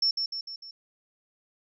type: tone with echo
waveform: sine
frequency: 5400 Hz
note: E8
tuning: 41 cents sharp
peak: -21 dBFS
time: 0.02-0.11 s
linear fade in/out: 5 ms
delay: 150 ms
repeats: 4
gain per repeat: -5 dB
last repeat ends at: 0.71 s
effects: none